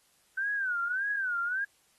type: tone with vibrato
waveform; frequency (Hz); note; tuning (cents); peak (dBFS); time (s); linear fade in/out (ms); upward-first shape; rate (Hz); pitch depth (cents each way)
sine; 1518; F#6; +44; -28; 0.37-1.65; 10; sine; 1.7; 160
effects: white hiss -67 dBFS RMS until 1.98 s + AAC 32 kbps